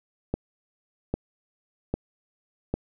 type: click train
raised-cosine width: 2 ms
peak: -12 dBFS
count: 4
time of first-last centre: 0.34-2.74 s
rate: 1.25 Hz
effects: none